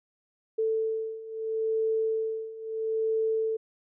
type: beating tone pair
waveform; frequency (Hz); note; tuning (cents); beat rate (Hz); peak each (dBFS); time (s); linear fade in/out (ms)
sine; 442.5 / 443.26; A4 / A4; +10 / +13; 0.76; -31 / -28; 0.58-3.57; 10
effects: none